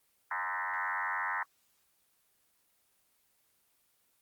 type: tone with frequency modulation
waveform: sine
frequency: 1410 Hz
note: F6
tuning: 16 cents sharp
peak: -31 dBFS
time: 0.31-1.43 s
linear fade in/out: 2 ms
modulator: 93.6 Hz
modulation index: 5.9
effects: white hiss -72 dBFS RMS until 4.21 s + Opus 24 kbps